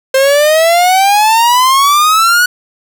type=exponential sweep; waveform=45% pulse; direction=up; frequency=525 to 1480 Hz; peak=-6 dBFS; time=0.14-2.46 s; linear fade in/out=5 ms; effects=none